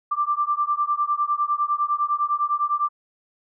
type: beating tone pair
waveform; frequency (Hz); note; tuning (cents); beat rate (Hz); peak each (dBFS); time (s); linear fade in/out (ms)
sine; 1174.7 / 1184.6; D6 / D6; 0 / +15; 9.9; -23; 0.11-2.89; 10
effects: none